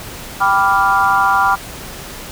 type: chord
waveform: sine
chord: G dominant seventh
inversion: none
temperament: equal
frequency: 784 / 987.8 / 1174.7 / 1396.9 Hz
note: G5 / B5 / D6 / F6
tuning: 0 / 0 / 0 / 0 cents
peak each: -16 dBFS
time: 0.4-1.56 s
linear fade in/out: 20 ms
effects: pink hiss -31 dBFS RMS until 2.31 s